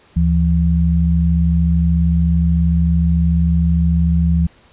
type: tone pair together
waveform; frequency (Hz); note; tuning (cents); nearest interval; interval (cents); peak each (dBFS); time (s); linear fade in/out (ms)
sine; 75.01 / 168.4; D2 / E3; +37 / +37; octave + major second; 1400; -14; 0.16-4.47; 10
effects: pink hiss -50 dBFS RMS until 4.72 s + resampled to 8000 Hz